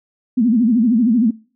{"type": "tone with vibrato", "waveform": "sine", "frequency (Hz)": 233.1, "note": "A#3", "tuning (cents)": 0, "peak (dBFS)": -11, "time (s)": [0.37, 1.31], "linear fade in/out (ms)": 10, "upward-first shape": "sine", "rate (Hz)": 13, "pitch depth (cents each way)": 170, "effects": ["noise-tail reverb RT60 0.4 s tail -23 dB re dry"]}